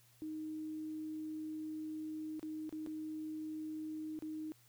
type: tone with dropouts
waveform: sine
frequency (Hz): 311.1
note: D#4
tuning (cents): 0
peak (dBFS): -40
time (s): 0.22-4.52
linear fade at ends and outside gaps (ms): 0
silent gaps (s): 2.395-2.429 / 2.693-2.726 / 2.863-2.872 / 4.19-4.223
effects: added 119 Hz sine -68 dBFS peak until 4.68 s + white hiss -68 dBFS RMS until 4.68 s